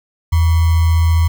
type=tone with sample-and-hold; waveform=sine; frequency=82.41 Hz; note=E2; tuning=in tune; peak=-9 dBFS; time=0.32-1.28 s; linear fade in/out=10 ms; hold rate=1050 Hz; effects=none